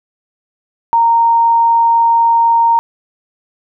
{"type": "tone", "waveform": "sine", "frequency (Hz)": 926, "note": "A#5", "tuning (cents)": -12, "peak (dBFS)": -7, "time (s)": [0.93, 2.79], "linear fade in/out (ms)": 0, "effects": []}